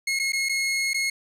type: tone with dropouts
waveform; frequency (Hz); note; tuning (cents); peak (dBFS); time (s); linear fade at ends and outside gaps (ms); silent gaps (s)
sawtooth; 2165; C#7; -41; -19; 0.07-1.1; 5; 0.191-0.196 / 0.322-0.331 / 0.488-0.493 / 0.934-0.943
effects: low-pass 11000 Hz 12 dB/octave + 9-bit